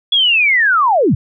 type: linear sweep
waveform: sine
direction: down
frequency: 3412 to 88 Hz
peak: -9 dBFS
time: 0.12-1.15 s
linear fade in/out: 5 ms
effects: none